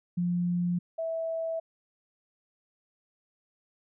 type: tone pair in turn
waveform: sine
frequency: 175.8 / 654 Hz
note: F3 / E5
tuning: +12 / -14 cents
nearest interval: octave + major seventh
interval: 2274 cents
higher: second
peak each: -25 / -29 dBFS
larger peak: first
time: 0.17-0.79 / 0.98-1.6 s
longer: neither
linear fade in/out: 10 ms
effects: none